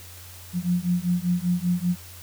sine beating tone pair, 174.61 / 179.71 Hz, F3 / F3, 0 / +50 cents, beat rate 5.1 Hz, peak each -24 dBFS, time 0.53-1.96 s, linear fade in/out 50 ms, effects added 89 Hz sine -44 dBFS peak until 2.22 s + white hiss -45 dBFS RMS until 2.22 s

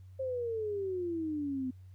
sine exponential sweep, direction down, 536 to 252.2 Hz, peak -32 dBFS, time 0.19-1.71 s, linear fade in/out 10 ms, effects added 93 Hz sine -49 dBFS peak until 1.94 s + pink hiss -75 dBFS RMS until 1.94 s

